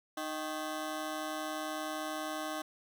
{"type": "ring-modulated tone", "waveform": "20% pulse", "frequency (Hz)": 466.2, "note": "A#4", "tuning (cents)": 0, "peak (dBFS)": -28, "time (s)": [0.17, 2.62], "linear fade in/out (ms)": 5, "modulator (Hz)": 158, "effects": []}